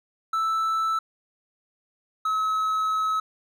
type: tone pair in turn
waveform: triangle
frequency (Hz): 1318.5 / 1286.9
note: E6 / E6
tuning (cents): 0 / -42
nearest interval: unison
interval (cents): 42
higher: first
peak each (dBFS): -20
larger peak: neither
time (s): 0.33-0.99 / 2.25-3.2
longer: second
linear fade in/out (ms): 5
effects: none